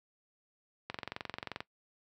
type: click train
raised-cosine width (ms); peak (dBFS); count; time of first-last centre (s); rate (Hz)
0.3; -21; 17; 0.9-1.605; 22.7
effects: noise-tail reverb RT60 0.1 s tail -19 dB re dry + high-pass 80 Hz 12 dB/octave